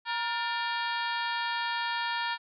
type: harmonic tone with a mistuned harmonic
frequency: 470 Hz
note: A#4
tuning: 14 cents sharp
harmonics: 2 / 3 / 4 / 5 / 6 / 7 / 8 / 9 / 10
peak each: -32 / -37 / -35 / -41 / -43 / -40 / -43 / -43 / -47 dBFS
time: 0.05-2.38 s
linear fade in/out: 50 ms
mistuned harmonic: 4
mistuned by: -90 cents
effects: none